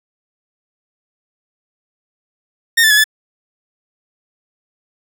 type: tone with pitch steps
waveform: sawtooth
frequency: 1836 / 1756 / 1695 / 1736 Hz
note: A#6 / A6 / G#6 / A6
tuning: -27 / -4 / +35 / -24 cents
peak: -5 dBFS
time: 2.77-3.042 s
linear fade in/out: 10 ms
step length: 68 ms
effects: none